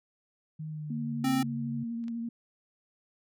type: tone with pitch glide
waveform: sine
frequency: 155.56 to 138.59 Hz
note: D#3 to C#3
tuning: 0 to 0 cents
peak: -35 dBFS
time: 0.59-1.84 s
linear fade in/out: 10 ms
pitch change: -200 cents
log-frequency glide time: 0.69-1.34 s
type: tone with vibrato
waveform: sine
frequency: 232.3 Hz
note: A#3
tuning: 6 cents flat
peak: -32 dBFS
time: 0.9-2.29 s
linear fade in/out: 5 ms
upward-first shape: triangle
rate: 12 Hz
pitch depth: 28 cents each way
type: tone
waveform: square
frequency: 262.9 Hz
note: C4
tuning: 8 cents sharp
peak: -26 dBFS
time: 1.24-1.43 s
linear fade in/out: 5 ms
type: clicks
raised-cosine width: 0.2 ms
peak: -44 / -34 dBFS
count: 2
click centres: 2.04 / 2.082 s
effects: none